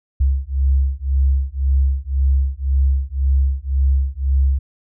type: beating tone pair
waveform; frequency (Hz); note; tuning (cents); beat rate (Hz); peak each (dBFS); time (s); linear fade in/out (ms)
sine; 66.7 / 68.6; C2 / C#2; +34 / -17; 1.9; -17; 0.2-4.59; 10
effects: none